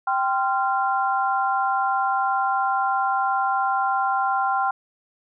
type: tone cluster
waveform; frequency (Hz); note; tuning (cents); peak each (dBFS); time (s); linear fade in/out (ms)
sine; 784 / 1041 / 1381; G5 / C6 / F6; 0 / -9 / -20; -22 / -25 / -25; 0.07-4.71; 5
effects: none